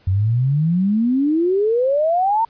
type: exponential sweep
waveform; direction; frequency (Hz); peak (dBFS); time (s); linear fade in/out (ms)
sine; up; 90.5 to 932.3; -14; 0.07-2.45; 5
effects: pink hiss -55 dBFS RMS until 2.49 s + resampled to 11025 Hz